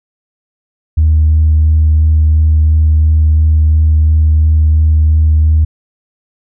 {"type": "tone with vibrato", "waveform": "sine", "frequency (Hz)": 77.78, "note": "D#2", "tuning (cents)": 0, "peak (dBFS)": -4, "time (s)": [0.97, 5.65], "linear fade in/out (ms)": 10, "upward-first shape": "sine", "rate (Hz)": 2.9, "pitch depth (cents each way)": 10, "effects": ["tanh soft clip ceiling -2 dBFS"]}